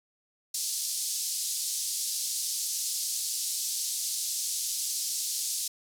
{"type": "band-pass noise", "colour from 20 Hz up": "pink", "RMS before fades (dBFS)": -32, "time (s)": [0.54, 5.68], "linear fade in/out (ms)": 5, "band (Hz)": [4700, 12000], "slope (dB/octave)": 24, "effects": []}